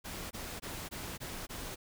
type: noise bursts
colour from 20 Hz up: pink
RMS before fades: -42 dBFS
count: 6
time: 0.04-1.76 s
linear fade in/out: 20 ms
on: 270 ms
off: 20 ms
effects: none